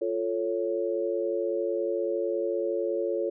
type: chord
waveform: sine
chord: F augmented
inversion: none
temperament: equal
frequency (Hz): 349.2 / 440 / 554.4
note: F4 / A4 / C#5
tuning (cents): 0 / 0 / 0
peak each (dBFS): -30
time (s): 0.01-3.3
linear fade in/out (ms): 10
effects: none